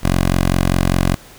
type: tone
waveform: 10% pulse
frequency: 45 Hz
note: F#1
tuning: 47 cents flat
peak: -5 dBFS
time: 0.03-1.15 s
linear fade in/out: 10 ms
effects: pink hiss -42 dBFS RMS until 1.38 s